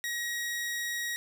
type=tone; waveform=sawtooth; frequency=1897 Hz; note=A#6; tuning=30 cents sharp; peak=-28 dBFS; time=0.04-1.16 s; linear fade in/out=0 ms; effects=none